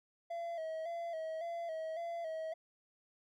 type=tone with vibrato; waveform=triangle; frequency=659.3 Hz; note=E5; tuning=in tune; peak=-36 dBFS; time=0.3-2.54 s; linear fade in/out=10 ms; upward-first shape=square; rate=1.8 Hz; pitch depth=53 cents each way; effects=none